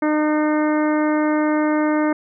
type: harmonic tone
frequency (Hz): 304.2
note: D#4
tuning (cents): -39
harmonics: 1 / 2 / 3 / 4 / 5 / 6 / 7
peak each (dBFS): -17 / -23 / -27 / -29 / -31 / -33 / -34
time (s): 0.02-2.13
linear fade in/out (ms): 5
effects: none